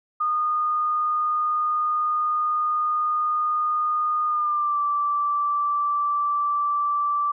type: tone with pitch glide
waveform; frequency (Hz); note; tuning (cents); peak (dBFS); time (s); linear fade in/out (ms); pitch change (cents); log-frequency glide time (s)
sine; 1226 to 1166.6; D#6 to D6; -26 to -12; -20; 0.2-7.32; 10; -86; 4.26-4.8
effects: none